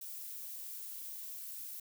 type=noise; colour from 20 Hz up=violet; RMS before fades=-45 dBFS; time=0.01-1.8 s; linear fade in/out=5 ms; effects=none